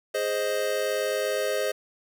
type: chord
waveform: square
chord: Ab major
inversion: none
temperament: equal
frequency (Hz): 415.3 / 523.3 / 622.3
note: Ab4 / C5 / Eb5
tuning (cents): 0 / 0 / 0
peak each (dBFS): -31 / -29 / -30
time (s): 0.14-1.72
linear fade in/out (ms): 10
effects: none